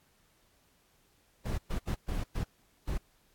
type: noise bursts at uneven times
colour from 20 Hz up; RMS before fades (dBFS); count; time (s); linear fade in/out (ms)
brown; -32; 6; 1.45-1.58 / 1.7-1.79 / 1.87-1.95 / 2.08-2.24 / 2.35-2.44 / 2.87-2.98; 10
effects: pink hiss -68 dBFS RMS until 3.34 s + AAC 64 kbps